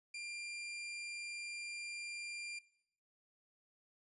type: tone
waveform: sawtooth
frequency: 2387 Hz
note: D7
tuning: 28 cents sharp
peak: -40 dBFS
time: 0.14-2.59 s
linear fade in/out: 5 ms
effects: noise-tail reverb RT60 0.7 s tail -19 dB re dry + resampled to 24000 Hz